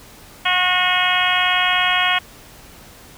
harmonic tone with a mistuned harmonic, 363 Hz, F#4, 33 cents flat, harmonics 2 / 3 / 4 / 5 / 6 / 7 / 8 / 9, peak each -23 / -23 / -23 / -23 / -23 / -23 / -23 / -23 dBFS, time 0.45-2.19 s, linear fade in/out 10 ms, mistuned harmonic 5, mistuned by +22 cents, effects pink hiss -43 dBFS RMS until 3.17 s

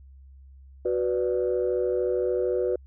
sine chord, B minor, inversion second, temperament equal, 370 / 493.9 / 587.3 Hz, F#4 / B4 / D5, 0 / 0 / 0 cents, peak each -25 / -25 / -31 dBFS, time 0.85-2.76 s, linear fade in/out 5 ms, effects tanh soft clip ceiling -15 dBFS + added 67 Hz sine -46 dBFS peak until 2.86 s

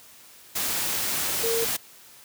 sine tone in noise, 458.2 Hz, A#4, 30 cents flat, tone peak -24 dBFS, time 1.43-1.65 s, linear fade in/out 10 ms, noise white, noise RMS -27 dBFS, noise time 0.55-1.77 s, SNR 0 dB, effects white hiss -50 dBFS RMS until 2.24 s + high-pass 60 Hz 12 dB/octave

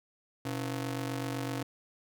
sawtooth ring-modulated tone, 200.5 Hz, G3, 39 cents sharp, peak -26 dBFS, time 0.45-1.63 s, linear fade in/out 5 ms, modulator 76.3 Hz, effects none

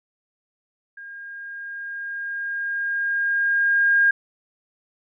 sine tone with level ramp, 1617 Hz, G#6, 47 cents flat, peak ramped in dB -36 to -13 dBFS, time 0.97-4.11 s, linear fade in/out 5 ms, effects none

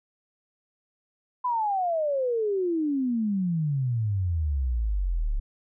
sine exponential sweep, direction down, 1016 to 33.88 Hz, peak -23 dBFS, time 1.44-5.4 s, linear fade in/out 10 ms, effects none

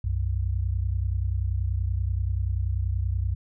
sine tone pair together, 63.78 / 94.2 Hz, C2 / F#2, -44 / +32 cents, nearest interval perfect fifth, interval 676 cents, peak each -26 dBFS, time 0.04-3.35 s, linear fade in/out 5 ms, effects none

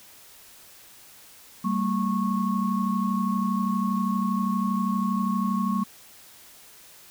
sine tone cluster, 195.2 / 227.7 / 1099 Hz, G3 / A#3 / C#6, -7 / -40 / -15 cents, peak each -25 / -27 / -29 dBFS, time 1.64-5.84 s, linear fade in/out 10 ms, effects white hiss -50 dBFS RMS until 7.1 s

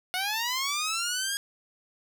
10% pulse linear sweep, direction up, 719 to 1649 Hz, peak -19 dBFS, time 0.14-1.37 s, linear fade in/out 0 ms, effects none

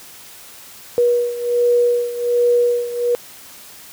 sine beating tone pair, 481.7 / 483 Hz, B4 / B4, -43 / -39 cents, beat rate 1.3 Hz, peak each -15 / -19 dBFS, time 0.98-3.15 s, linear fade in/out 0 ms, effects white hiss -40 dBFS RMS until 3.92 s + high-pass 60 Hz 12 dB/octave

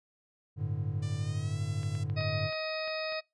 triangle chord, G suspended second, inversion none, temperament just, 98 / 110.25 / 147 Hz, G2 / A2 / D3, 0 / +4 / +2 cents, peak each -33 dBFS, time 0.56-2.51 s, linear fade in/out 50 ms
5% pulse tone with pitch glide, 593 to 669.5 Hz, D5 to E5, +17 to +27 cents, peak -36 dBFS, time 1.02-2.04 s, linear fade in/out 10 ms, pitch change +210 cents, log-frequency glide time 1.18-1.61 s
clicks, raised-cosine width 0.3 ms, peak -33 dBFS, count 7, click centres 1.832 / 1.952 / 2.099 / 2.209 / 2.526 / 2.877 / 3.123 s
harmonic tone, 629 Hz, D#5, 19 cents sharp, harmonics 1 / 2 / 3 / 4 / 6 / 7 / 8, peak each -35 / -43 / -43 / -40 / -45 / -45 / -43 dBFS, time 2.16-3.21 s, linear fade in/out 20 ms
effects noise-tail reverb RT60 0.2 s tail -23 dB re dry + resampled to 24000 Hz

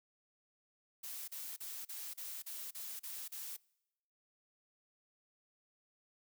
blue noise bursts, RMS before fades -45 dBFS, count 9, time 1.03-3.568 s, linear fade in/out 10 ms, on 250 ms, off 36 ms, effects noise-tail reverb RT60 0.9 s tail -25 dB re dry

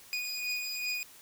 25% pulse beating tone pair, 2469 / 2471.6 Hz, D#7 / D#7, -14 / -12 cents, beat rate 2.6 Hz, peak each -30 / -35 dBFS, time 0.13-1.03 s, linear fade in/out 0 ms, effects white hiss -54 dBFS RMS until 1.21 s

